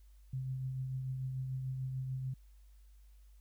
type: tone with tremolo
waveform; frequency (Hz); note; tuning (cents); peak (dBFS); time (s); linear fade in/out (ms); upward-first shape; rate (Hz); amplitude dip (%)
sine; 130.81; C3; 0; -34; 0.33-2.34; 5; triangle; 6.8; 35
effects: added 50 Hz sine -56 dBFS peak until 3.4 s + white hiss -75 dBFS RMS until 3.4 s